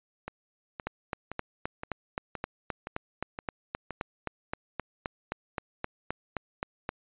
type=two click trains; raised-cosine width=0.5 ms; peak=-21 / -16 dBFS; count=8 / 24; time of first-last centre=0.28-3.907 / 0.87-6.891 s; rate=1.93 / 3.82 Hz; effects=resampled to 8000 Hz